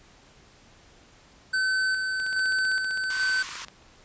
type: tone with tremolo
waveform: square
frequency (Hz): 1527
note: G6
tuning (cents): -46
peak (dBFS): -23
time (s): 1.53-3.43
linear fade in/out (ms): 10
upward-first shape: square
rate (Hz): 1.2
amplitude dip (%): 35
type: click train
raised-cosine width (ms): 0.2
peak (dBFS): -24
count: 24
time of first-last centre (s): 2.2-3.684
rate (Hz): 15.5
type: high-pass noise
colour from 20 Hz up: pink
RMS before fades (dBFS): -37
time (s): 3.1-3.65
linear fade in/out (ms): 2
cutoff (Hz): 960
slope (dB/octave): 96
effects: pink hiss -55 dBFS RMS until 4.04 s + resampled to 16000 Hz